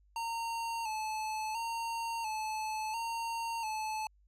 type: tone with vibrato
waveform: square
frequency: 893 Hz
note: A5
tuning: 25 cents sharp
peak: -35 dBFS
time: 0.16-4.07 s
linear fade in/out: 2 ms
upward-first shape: square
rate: 0.72 Hz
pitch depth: 51 cents each way
effects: added 50 Hz sine -63 dBFS peak until 4.27 s + low-pass 11000 Hz 12 dB/octave